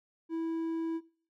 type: tone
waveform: triangle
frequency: 327.6 Hz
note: E4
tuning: 11 cents flat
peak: -29 dBFS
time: 0.29-1.01 s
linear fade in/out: 50 ms
effects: noise-tail reverb RT60 0.4 s tail -17 dB re dry